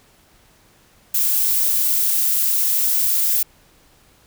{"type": "noise", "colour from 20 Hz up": "violet", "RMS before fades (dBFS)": -18, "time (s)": [1.14, 3.43], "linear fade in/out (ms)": 5, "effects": ["pink hiss -54 dBFS RMS until 4.26 s"]}